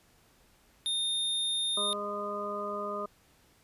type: tone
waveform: square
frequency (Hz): 3650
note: A#7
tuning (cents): -37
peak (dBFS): -29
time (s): 0.86-1.93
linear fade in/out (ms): 0
type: harmonic tone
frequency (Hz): 205.1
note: G#3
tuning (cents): -21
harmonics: 1 / 2 / 3 / 5 / 6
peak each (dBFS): -43 / -39 / -38 / -43 / -36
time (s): 1.77-3.06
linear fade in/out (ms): 5
effects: pink hiss -64 dBFS RMS until 3.63 s + resampled to 32000 Hz